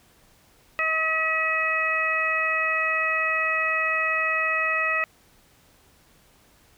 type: harmonic tone with a mistuned harmonic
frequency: 637 Hz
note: D#5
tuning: 41 cents sharp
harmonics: 1 / 2 / 3 / 4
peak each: -32 / -27 / -25 / -26 dBFS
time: 0.79-5.04 s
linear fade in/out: 0 ms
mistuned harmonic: 3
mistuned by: +23 cents
effects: pink hiss -58 dBFS RMS until 6.77 s